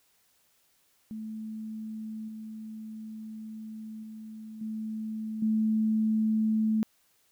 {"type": "tone with level steps", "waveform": "sine", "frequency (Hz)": 218.4, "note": "A3", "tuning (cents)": -13, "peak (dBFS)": [-35, -38, -40, -32, -23], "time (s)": [1.11, 6.83], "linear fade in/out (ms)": 0, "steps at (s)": [2.28, 4.03, 4.61, 5.42], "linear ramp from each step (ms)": 5, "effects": ["white hiss -68 dBFS RMS until 7.31 s"]}